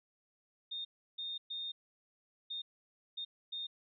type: tone bursts at uneven times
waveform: sine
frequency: 3663 Hz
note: A#7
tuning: 31 cents flat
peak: -38 dBFS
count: 6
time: 0.71-0.85 / 1.18-1.38 / 1.5-1.72 / 2.5-2.62 / 3.17-3.25 / 3.52-3.67 s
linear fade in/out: 10 ms
effects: none